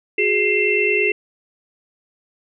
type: tone cluster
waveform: sine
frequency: 367.9 / 416.9 / 2102 / 2691 Hz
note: F#4 / G#4 / C7 / E7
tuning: -10 / +7 / +7 / +35 cents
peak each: -23 / -20 / -21 / -19 dBFS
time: 0.18-1.12 s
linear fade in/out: 5 ms
effects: none